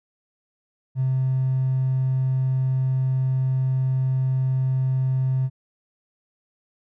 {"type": "tone with hard clipping", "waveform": "triangle", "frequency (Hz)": 130.8, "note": "C3", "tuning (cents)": 0, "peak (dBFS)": -19, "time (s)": [0.95, 5.5], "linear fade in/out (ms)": 50, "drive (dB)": 3, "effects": []}